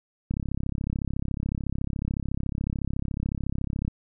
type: click train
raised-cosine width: 5 ms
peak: -16 dBFS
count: 122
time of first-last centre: 0.31-3.879 s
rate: 33.9 Hz
effects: none